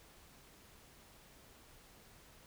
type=silence; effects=pink hiss -61 dBFS RMS until 2.46 s